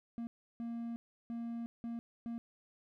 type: tone bursts at uneven times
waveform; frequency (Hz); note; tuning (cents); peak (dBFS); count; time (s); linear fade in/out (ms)
triangle; 233.1; A#3; 0; -36; 5; 0.18-0.27 / 0.6-0.96 / 1.3-1.66 / 1.84-1.99 / 2.26-2.38; 0
effects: none